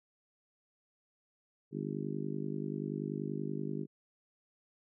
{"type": "harmonic tone", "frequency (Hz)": 50.4, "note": "G1", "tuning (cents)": 49, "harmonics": [3, 4, 5, 6, 7, 8], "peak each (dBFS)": [-40, -41, -42, -43, -43, -44], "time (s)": [1.71, 3.87], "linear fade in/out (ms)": 50, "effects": []}